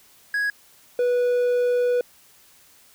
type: tone pair in turn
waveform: triangle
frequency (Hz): 1661.2 / 490.2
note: G#6 / B4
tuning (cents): 0 / -13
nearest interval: octave + major sixth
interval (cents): 2113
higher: first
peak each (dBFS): -19 / -16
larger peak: second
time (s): 0.34-0.5 / 0.99-2.01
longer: second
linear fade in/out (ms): 2
effects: white hiss -54 dBFS RMS until 2.94 s